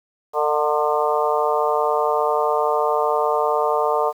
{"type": "harmonic tone with a mistuned harmonic", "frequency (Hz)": 150.4, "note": "D3", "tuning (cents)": 42, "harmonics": [3, 4, 5, 6, 7, 8], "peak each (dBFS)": [-22, -23, -24, -25, -25, -26], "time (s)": [0.33, 4.13], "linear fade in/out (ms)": 50, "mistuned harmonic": 5, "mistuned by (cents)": -31, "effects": ["8-bit"]}